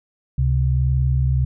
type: tone pair together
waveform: sine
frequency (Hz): 69.2 / 130.63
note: C#2 / C3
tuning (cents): -2 / -2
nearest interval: major seventh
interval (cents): 1100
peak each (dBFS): -18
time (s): 0.38-1.45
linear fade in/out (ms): 5
effects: none